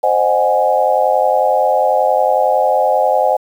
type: chord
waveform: sine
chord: Ab dominant seventh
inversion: first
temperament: equal with one note detuned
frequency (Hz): 523.3 / 614.8 / 740 / 830.6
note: C5 / Eb5 / Gb5 / Ab5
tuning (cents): 0 / -21 / 0 / 0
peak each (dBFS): -16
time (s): 0.03-3.37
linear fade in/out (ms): 10
effects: 7-bit